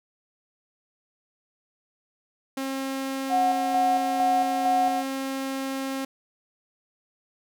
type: tone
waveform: sawtooth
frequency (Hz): 268.6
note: C4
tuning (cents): +46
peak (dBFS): -24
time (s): 2.57-6.05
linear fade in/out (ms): 5
type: tone with tremolo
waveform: sine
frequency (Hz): 736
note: F#5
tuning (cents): -9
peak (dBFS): -19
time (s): 3.29-5.04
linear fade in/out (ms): 50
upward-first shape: square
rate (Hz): 2.2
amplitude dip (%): 45
effects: none